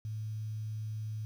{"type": "tone with quantisation", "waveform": "sine", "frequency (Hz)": 108.4, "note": "A2", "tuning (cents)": -25, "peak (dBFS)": -35, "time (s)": [0.05, 1.25], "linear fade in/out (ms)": 0, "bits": 10, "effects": []}